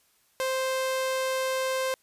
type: tone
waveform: sawtooth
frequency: 523.3 Hz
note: C5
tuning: in tune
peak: -22 dBFS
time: 0.4-1.94 s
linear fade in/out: 0 ms
effects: white hiss -66 dBFS RMS until 2.02 s + resampled to 32000 Hz